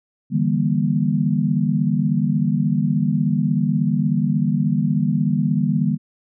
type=chord; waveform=sine; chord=E half-diminished seventh; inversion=third; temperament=just; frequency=148.33 / 164.81 / 197.78 / 237.3 Hz; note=D3 / E3 / G3 / Bb3; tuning=+18 / 0 / +16 / +31 cents; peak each=-21 / -23 / -21 / -22 dBFS; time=0.3-5.98 s; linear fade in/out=50 ms; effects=none